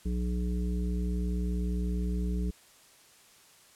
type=harmonic tone; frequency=60.2 Hz; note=B1; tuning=44 cents flat; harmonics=1 / 3 / 5 / 7; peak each=-29 / -33 / -42 / -43 dBFS; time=0.05-2.51 s; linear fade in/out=10 ms; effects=white hiss -58 dBFS RMS until 3.75 s + low-pass 11000 Hz 12 dB/octave